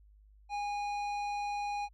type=tone with tanh clipping; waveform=sine; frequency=820 Hz; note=G#5; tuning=22 cents flat; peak=-35 dBFS; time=0.49-1.89 s; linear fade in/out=50 ms; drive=13 dB; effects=added 51 Hz sine -57 dBFS peak until 1.93 s